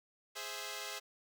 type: chord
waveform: 5% pulse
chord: Ab augmented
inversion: none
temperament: equal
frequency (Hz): 415.3 / 523.3 / 659.3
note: Ab4 / C5 / E5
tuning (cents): 0 / 0 / 0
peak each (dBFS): -34 / -34 / -34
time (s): 0.35-1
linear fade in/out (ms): 20
effects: none